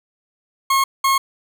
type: tone bursts at uneven times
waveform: 40% pulse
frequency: 1084 Hz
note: C#6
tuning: 39 cents flat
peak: -13 dBFS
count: 2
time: 0.7-0.84 / 1.04-1.18 s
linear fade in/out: 5 ms
effects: none